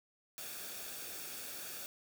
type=noise with comb filter; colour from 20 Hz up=white; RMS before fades=-45 dBFS; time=0.38-1.86 s; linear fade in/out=0 ms; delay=0.99 ms; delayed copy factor=-0.5; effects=none